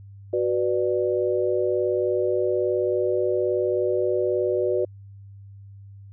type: chord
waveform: sine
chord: B minor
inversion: second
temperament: just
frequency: 370.4 / 493.9 / 592.7 Hz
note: F#4 / B4 / D5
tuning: +2 / 0 / +16 cents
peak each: -23 / -25 / -26 dBFS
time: 0.33-4.85 s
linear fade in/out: 5 ms
effects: added 99 Hz sine -41 dBFS peak until 6.12 s